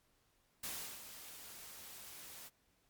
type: noise with ADSR envelope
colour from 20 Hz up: white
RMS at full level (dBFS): -42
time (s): 0.63-2.5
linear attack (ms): 8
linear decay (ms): 360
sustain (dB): -10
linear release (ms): 32
effects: pink hiss -75 dBFS RMS until 2.89 s + MP3 96 kbps